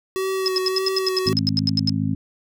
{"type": "tone with vibrato", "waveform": "square", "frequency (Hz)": 377.7, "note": "F#4", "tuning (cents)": 36, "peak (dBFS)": -22, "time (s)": [0.16, 1.33], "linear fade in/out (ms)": 0, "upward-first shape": "sine", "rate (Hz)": 1.7, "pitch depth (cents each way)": 21}
{"type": "tone bursts", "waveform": "sine", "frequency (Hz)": 5130, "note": "E8", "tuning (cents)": -48, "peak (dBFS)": -17, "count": 15, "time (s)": [0.46, 1.894], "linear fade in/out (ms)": 0, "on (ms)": 20, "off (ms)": 81}
{"type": "harmonic tone", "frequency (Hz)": 52.7, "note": "G#1", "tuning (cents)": 26, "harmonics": [2, 3, 4, 5], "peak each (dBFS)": [-25, -25, -25, -25], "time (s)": [1.26, 2.15], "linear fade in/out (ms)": 5}
{"effects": []}